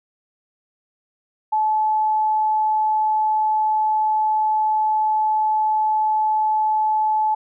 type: tone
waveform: sine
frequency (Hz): 863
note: A5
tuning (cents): -34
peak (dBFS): -16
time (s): 1.52-7.35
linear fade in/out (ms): 10
effects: none